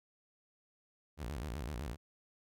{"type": "tone with vibrato", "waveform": "sawtooth", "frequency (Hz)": 65.6, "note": "C2", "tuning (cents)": 5, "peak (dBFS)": -35, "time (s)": [1.17, 1.97], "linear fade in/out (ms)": 50, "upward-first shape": "square", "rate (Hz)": 7.9, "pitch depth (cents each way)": 250, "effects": []}